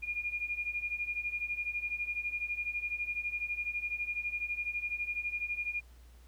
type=beating tone pair; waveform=sine; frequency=2417 / 2429 Hz; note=D7 / D#7; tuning=+49 / -42 cents; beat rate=12 Hz; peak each=-38 / -35 dBFS; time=0.02-5.81 s; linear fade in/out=20 ms; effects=added 60 Hz sine -53 dBFS peak until 6.27 s + pink hiss -65 dBFS RMS until 6.27 s